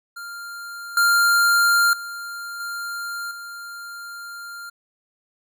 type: tone with level steps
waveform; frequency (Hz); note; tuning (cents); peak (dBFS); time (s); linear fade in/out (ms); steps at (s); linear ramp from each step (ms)
square; 1395; F6; -2; -33 / -15 / -31 / -28 / -34; 0.16-4.7; 10; 0.97 / 1.93 / 2.6 / 3.31; 2
effects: none